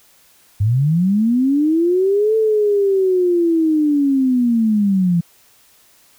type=linear two-way sweep; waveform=sine; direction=up then down; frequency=96.3 to 444.2 to 167.2 Hz; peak=-12 dBFS; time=0.6-5.21 s; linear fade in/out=10 ms; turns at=2.36 s; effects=white hiss -52 dBFS RMS until 6.18 s